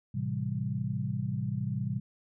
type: chord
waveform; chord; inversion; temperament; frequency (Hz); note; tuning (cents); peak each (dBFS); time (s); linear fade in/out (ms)
sine; A minor seventh; none; equal; 110 / 130.81 / 164.81 / 196; A2 / C3 / E3 / G3; 0 / 0 / 0 / 0; -35 / -33 / -38 / -36; 0.14-2; 10
effects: none